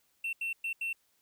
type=tone bursts at uneven times; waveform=triangle; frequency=2700 Hz; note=E7; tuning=41 cents sharp; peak=-30 dBFS; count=4; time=0.24-0.33 / 0.41-0.53 / 0.64-0.73 / 0.81-0.93 s; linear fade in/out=5 ms; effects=white hiss -72 dBFS RMS until 1.21 s